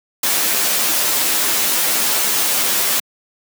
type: noise with comb filter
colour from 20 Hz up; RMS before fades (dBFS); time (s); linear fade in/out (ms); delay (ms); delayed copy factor
white; -17; 0.23-3; 5; 11; -0.65
effects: high-pass 200 Hz 12 dB/octave